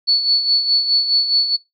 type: tone with tremolo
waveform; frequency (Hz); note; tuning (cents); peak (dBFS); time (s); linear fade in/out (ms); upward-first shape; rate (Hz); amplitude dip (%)
sine; 4435; C#8; 0; -10; 0.07-1.57; 20; sine; 4.8; 60
effects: noise-tail reverb RT60 0.2 s tail -22 dB re dry